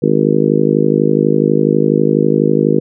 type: harmonic tone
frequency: 52.1 Hz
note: G#1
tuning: 6 cents sharp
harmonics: 3 / 4 / 5 / 6 / 7 / 8 / 9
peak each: -17 / -17 / -17 / -17 / -17 / -17 / -17 dBFS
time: 0.02-2.8 s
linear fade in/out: 10 ms
effects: none